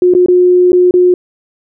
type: tone with dropouts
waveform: sine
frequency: 360 Hz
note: F#4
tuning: 47 cents flat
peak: -4 dBFS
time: 0.02-1.14 s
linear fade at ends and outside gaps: 2 ms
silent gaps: 0.138-0.149 / 0.261-0.284 / 0.72-0.73 / 0.91-0.939 s
effects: none